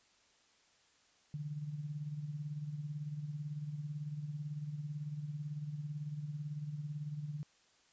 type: tone with tremolo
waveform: sine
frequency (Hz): 148.5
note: D3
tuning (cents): +20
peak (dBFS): -36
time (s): 1.34-7.43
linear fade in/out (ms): 0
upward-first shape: sine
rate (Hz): 18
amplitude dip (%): 60
effects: white hiss -69 dBFS RMS until 7.92 s + resampled to 16000 Hz